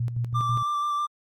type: tone with tremolo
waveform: sine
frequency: 118.9 Hz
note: A#2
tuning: 35 cents sharp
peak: -23 dBFS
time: 0-0.63 s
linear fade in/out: 5 ms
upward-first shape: square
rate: 6.1 Hz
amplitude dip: 55%
type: tone with vibrato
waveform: triangle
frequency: 1178 Hz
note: D6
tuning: 5 cents sharp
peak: -22 dBFS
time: 0.34-1.07 s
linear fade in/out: 20 ms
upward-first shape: square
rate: 6.2 Hz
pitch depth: 12 cents each way
effects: Opus 48 kbps